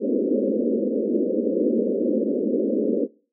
pink band-pass noise, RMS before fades -22 dBFS, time 0-3.08 s, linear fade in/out 50 ms, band 210 to 550 Hz, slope 96 dB/octave, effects noise-tail reverb RT60 0.4 s tail -23 dB re dry

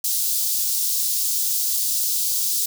white high-pass noise, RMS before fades -22 dBFS, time 0.04-2.66 s, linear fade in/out 5 ms, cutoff 4300 Hz, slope 24 dB/octave, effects none

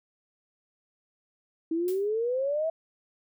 sine exponential sweep, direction up, 319.3 to 659.3 Hz, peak -25 dBFS, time 1.71-2.7 s, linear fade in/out 5 ms
blue noise with exponential decay, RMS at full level -39 dBFS, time 1.88-2.09 s, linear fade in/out 1 ms, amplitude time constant 45 ms
effects none

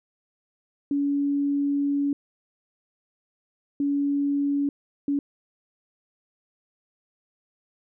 sine tone bursts at uneven times, 283.6 Hz, C#4, 40 cents sharp, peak -21 dBFS, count 3, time 0.91-2.13 / 3.8-4.69 / 5.08-5.19 s, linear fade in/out 2 ms, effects none

